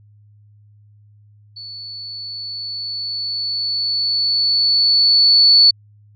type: tone with level ramp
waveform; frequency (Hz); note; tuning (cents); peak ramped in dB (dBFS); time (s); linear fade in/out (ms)
sine; 4448; C#8; +5; -31 to -6; 1.56-5.71; 10
effects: added 104 Hz sine -46 dBFS peak until 6.15 s